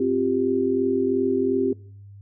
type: chord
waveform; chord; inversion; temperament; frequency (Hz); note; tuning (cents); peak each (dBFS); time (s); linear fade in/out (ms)
sine; C suspended fourth; none; equal with one note detuned; 262.4 / 349.2 / 392; C4 / F4 / G4; +5 / 0 / 0; -23 / -26 / -22; 0-1.73; 5
effects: noise-tail reverb RT60 0.6 s tail -23 dB re dry + added 100 Hz sine -41 dBFS peak until 2.21 s